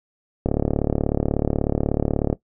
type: click train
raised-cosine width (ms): 2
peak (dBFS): -6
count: 69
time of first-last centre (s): 0.46-2.328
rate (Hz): 36.4
effects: noise-tail reverb RT60 0.1 s tail -17 dB re dry